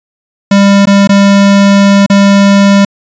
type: tone with dropouts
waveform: square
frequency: 199.1 Hz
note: G3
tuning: 27 cents sharp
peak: -3 dBFS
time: 0.51-2.85 s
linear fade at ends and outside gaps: 5 ms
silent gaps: 0.856-0.871 / 1.074-1.092 / 2.063-2.099 s
effects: resampled to 16000 Hz